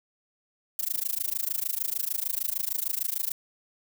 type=noise with amplitude modulation; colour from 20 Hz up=violet; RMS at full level=-26 dBFS; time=0.79-3.32 s; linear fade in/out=2 ms; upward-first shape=sine; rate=26.6 Hz; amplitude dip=100%; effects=none